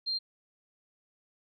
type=tone; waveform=sine; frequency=4186 Hz; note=C8; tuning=in tune; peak=-29 dBFS; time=0.06-0.19 s; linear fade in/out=20 ms; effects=none